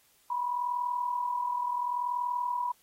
sine tone pair together, 974 / 1014.7 Hz, B5 / B5, -24 / +47 cents, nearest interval minor second, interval 71 cents, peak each -29 / -36 dBFS, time 0.3-2.72 s, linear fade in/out 5 ms, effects white hiss -65 dBFS RMS until 2.82 s + AAC 48 kbps

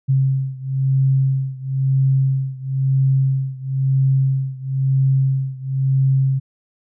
sine beating tone pair, 133.7 / 134.7 Hz, C3 / C#3, +38 / -49 cents, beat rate 1 Hz, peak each -17 / -19 dBFS, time 0.08-6.4 s, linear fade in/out 20 ms, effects none

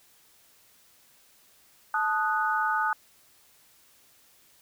sine chord, D# diminished, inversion second, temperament equal with one note detuned, 872.9 / 1244.5 / 1480 Hz, A5 / D#6 / F#6, -14 / 0 / 0 cents, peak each -28 dBFS, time 1.94-2.93 s, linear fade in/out 2 ms, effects white hiss -60 dBFS RMS until 4.61 s

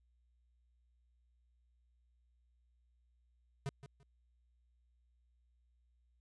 square tone with echo, 138.7 Hz, C#3, 1 cent sharp, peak -37 dBFS, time 3.66-3.69 s, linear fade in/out 0 ms, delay 170 ms, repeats 2, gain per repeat -13 dB, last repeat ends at 4.03 s, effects added 60 Hz sine -70 dBFS peak until 6.2 s + resampled to 22050 Hz

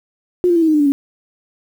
sine tone with pitch steps, 358.3 / 345.7 / 333.5 / 321.8 / 310.5 / 299.6 / 289 / 278.9 Hz, F4 / F4 / E4 / E4 / D#4 / D4 / D4 / C#4, +44 / -18 / +20 / -42 / -3 / +35 / -28 / +11 cents, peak -10 dBFS, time 0.44-0.92 s, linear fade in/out 0 ms, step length 60 ms, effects 7-bit

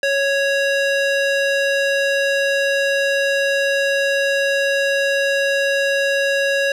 square tone with band-pass filter, 554 Hz, C#5, 1 cent flat, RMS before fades -18 dBFS, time 0.03-6.72 s, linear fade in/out 2 ms, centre 2000 Hz, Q 0.68, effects none

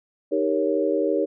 sine chord, Eb dominant seventh, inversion none, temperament equal with one note detuned, 311.1 / 394.3 / 466.2 / 554.4 Hz, Eb4 / G4 / Bb4 / Db5, 0 / +10 / 0 / 0 cents, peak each -25 dBFS, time 0.31-1.26 s, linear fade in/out 20 ms, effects none

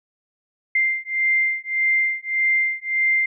sine beating tone pair, 2093 / 2094.7 Hz, C7 / C7, 0 / +1 cents, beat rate 1.7 Hz, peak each -21 dBFS, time 0.75-3.26 s, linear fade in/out 5 ms, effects none

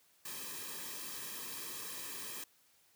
white noise with comb filter, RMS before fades -44 dBFS, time 0.25-2.44 s, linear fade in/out 5 ms, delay 1.4 ms, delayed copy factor -0.75, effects white hiss -69 dBFS RMS until 2.95 s + high-pass 60 Hz 12 dB/octave

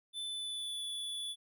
square tone with pitch glide, 3518 to 3444 Hz, A7 to A7, -1 to -38 cents, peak -38 dBFS, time 0.13-1.36 s, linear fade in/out 50 ms, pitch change -37 cents, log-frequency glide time 0.24-0.84 s, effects none

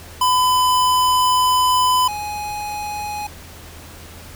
square tone pair in turn, 1006 / 835.1 Hz, B5 / G#5, +32 / +9 cents, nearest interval minor third, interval 323 cents, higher first, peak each -14 / -25 dBFS, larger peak first, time 0.21-2.08 / 2.08-3.27 s, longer first, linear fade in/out 5 ms, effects added 82 Hz sine -40 dBFS peak until 4.35 s + pink hiss -40 dBFS RMS until 4.35 s

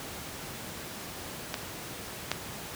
clicks, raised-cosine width 0.2 ms, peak -13 / -9 dBFS, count 2, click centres 1.542 / 2.316 s, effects pink hiss -40 dBFS RMS until 2.75 s + high-pass 80 Hz 12 dB/octave

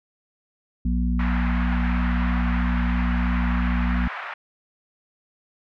harmonic tone, 60.2 Hz, B1, 44 cents flat, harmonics 1 / 3 / 4, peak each -21 / -26 / -27 dBFS, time 0.85-4.08 s, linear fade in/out 5 ms
white band-pass noise, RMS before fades -33 dBFS, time 1.19-4.34 s, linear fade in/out 5 ms, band 750 to 2000 Hz, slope 24 dB/octave
effects none

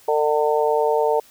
harmonic tone, 150.4 Hz, D3, 42 cents sharp, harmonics 3 / 4 / 5 / 6, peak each -19 / -22 / -25 / -23 dBFS, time 0.08-1.2 s, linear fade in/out 5 ms, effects white hiss -51 dBFS RMS until 1.3 s

